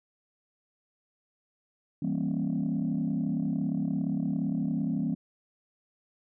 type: chord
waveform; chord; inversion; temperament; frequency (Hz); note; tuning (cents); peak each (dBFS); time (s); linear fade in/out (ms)
sine; E diminished seventh; none; equal with one note detuned; 164.81 / 196 / 233.1 / 270.7; E3 / G3 / Bb3 / Db4; 0 / 0 / 0 / -41; -31; 2.02-5.15; 5
effects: tanh soft clip ceiling -21 dBFS